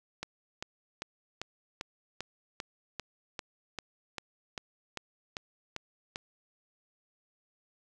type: click train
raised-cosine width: 0.2 ms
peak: -19 dBFS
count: 16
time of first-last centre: 0.23-6.159 s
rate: 2.53 Hz
effects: none